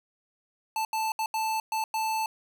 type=tone bursts at uneven times; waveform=square; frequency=880 Hz; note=A5; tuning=in tune; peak=-27 dBFS; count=6; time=0.76-0.85 / 0.93-1.12 / 1.19-1.26 / 1.34-1.6 / 1.72-1.84 / 1.94-2.26 s; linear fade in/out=2 ms; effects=none